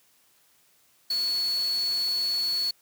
sine tone in noise, 4402 Hz, C#8, 13 cents flat, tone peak -24 dBFS, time 1.1-2.71 s, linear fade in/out 5 ms, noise white, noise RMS -41 dBFS, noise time 1.1-2.71 s, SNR +14 dB, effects white hiss -63 dBFS RMS until 2.81 s + high-pass 80 Hz 12 dB/octave

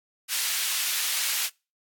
pink high-pass noise, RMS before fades -27 dBFS, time 0.28-1.5 s, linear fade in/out 50 ms, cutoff 2400 Hz, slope 12 dB/octave, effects noise-tail reverb RT60 0.3 s tail -26 dB re dry + AAC 64 kbps

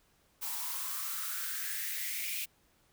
blue noise with high-pass filter sweep, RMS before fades -37 dBFS, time 0.41-2.46 s, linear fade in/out 20 ms, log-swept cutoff 850 to 2500 Hz, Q 5.7, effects pink hiss -69 dBFS RMS until 2.92 s

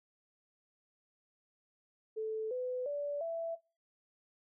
sine tone with pitch steps, 438.1 / 503.2 / 578.1 / 664 Hz, A4 / B4 / D5 / E5, -7 / +32 / -27 / +12 cents, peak -34 dBFS, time 2.16-3.56 s, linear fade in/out 20 ms, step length 350 ms, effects noise-tail reverb RT60 0.3 s tail -21 dB re dry

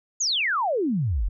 sine exponential sweep, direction down, 7040 to 39 Hz, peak -21 dBFS, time 0.2-1.29 s, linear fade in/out 10 ms, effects none

